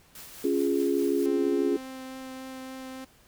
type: noise with tremolo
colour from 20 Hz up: white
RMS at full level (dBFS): -44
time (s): 0.15-1.26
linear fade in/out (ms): 2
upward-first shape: sine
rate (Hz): 4.8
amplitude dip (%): 35
type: chord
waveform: sine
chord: Db major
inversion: none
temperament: equal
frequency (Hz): 277.2 / 349.2 / 415.3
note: Db4 / F4 / Ab4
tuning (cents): 0 / 0 / 0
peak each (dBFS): -27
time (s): 0.44-1.77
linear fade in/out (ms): 5
type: tone with vibrato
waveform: sawtooth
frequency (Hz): 261.6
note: C4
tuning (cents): 0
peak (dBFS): -34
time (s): 1.25-3.05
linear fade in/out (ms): 10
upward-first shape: triangle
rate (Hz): 3.5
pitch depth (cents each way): 8
effects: pink hiss -59 dBFS RMS until 3.27 s